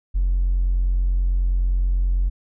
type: tone with hard clipping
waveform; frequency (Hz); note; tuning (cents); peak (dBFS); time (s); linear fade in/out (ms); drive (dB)
sine; 44.7; F1; +41; -17; 0.14-2.3; 20; 1
effects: none